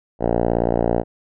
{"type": "tone with low-pass filter", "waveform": "5% pulse", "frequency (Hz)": 58.2, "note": "A#1", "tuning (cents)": -2, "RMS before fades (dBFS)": -19, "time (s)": [0.19, 1.04], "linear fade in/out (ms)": 50, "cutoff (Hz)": 690, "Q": 1.6, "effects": []}